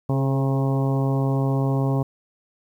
harmonic tone with a mistuned harmonic, 135.2 Hz, C#3, 43 cents flat, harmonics 1 / 2 / 3 / 4 / 5 / 6 / 7 / 8, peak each -20 / -26 / -30 / -32 / -34 / -36 / -37 / -38 dBFS, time 0.09-2.03 s, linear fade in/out 5 ms, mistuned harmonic 3, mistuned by +22 cents, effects 9-bit

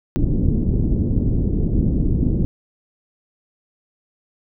pink low-pass noise, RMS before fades -18 dBFS, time 0.16-2.45 s, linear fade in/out 0 ms, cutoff 320 Hz, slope 24 dB/octave, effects none

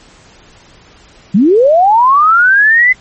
sine linear sweep, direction up, 171.3 to 2044 Hz, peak -4 dBFS, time 1.34-2.93 s, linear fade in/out 10 ms, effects pink hiss -42 dBFS RMS until 3 s + MP3 32 kbps

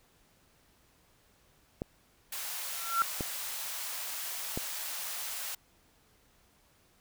clicks, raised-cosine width 2 ms, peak -20 dBFS, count 3, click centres 1.819 / 3.208 / 4.575 s
white high-pass noise, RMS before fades -38 dBFS, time 2.32-5.55 s, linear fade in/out 5 ms, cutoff 590 Hz, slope 24 dB/octave
sine tone with exponential growth, 1360 Hz, F6, 46 cents flat, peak -21 dBFS, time 2.71-3.02 s, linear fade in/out 0 ms, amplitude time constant 67 ms
effects pink hiss -66 dBFS RMS until 7 s

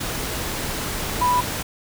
sine tone in noise, 987.8 Hz, B5, in tune, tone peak -16 dBFS, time 1.21-1.41 s, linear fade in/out 10 ms, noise pink, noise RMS -27 dBFS, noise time 0-1.63 s, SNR +8 dB, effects none

